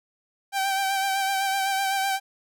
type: tone with vibrato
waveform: sawtooth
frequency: 779 Hz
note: G5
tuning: 11 cents flat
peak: -19 dBFS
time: 0.52-2.2 s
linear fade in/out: 50 ms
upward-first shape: sine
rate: 7.9 Hz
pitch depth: 29 cents each way
effects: none